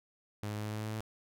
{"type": "tone with pitch steps", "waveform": "sawtooth", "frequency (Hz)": [104.5, 105.17, 105.84, 106.51, 107.19, 107.87, 108.56, 109.25], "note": ["G#2", "G#2", "G#2", "G#2", "A2", "A2", "A2", "A2"], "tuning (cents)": [11, 22, 33, 44, -45, -34, -23, -12], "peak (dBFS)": -32, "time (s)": [0.43, 1.006], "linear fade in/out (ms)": 0, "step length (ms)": 72, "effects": []}